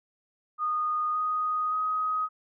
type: tone with pitch steps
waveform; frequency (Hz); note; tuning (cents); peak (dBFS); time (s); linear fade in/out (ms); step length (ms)
sine; 1231 / 1244.6 / 1258.3; D#6 / D#6 / D#6; -19 / 0 / +19; -25; 0.58-2.29; 50; 570
effects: none